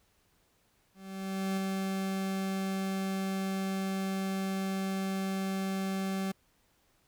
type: tone with ADSR envelope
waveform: 40% pulse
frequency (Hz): 192.3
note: G3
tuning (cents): -33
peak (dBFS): -28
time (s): 0.94-6.32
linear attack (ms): 630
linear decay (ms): 10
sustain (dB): -2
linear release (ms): 9
effects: pink hiss -70 dBFS RMS until 7.07 s